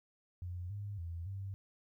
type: tone with pitch steps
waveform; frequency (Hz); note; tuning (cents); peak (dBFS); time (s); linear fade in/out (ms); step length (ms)
sine; 89 / 101.9 / 84.6 / 97.6; F2 / G#2 / E2 / G2; +33 / -32 / +45 / -7; -39; 0.42-1.54; 0; 280
effects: 13-bit